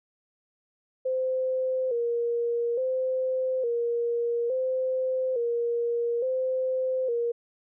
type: tone with vibrato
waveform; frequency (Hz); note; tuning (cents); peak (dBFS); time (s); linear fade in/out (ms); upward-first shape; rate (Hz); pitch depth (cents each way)
sine; 493.9; B4; 0; -24; 1.05-7.32; 10; square; 0.58; 80
effects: none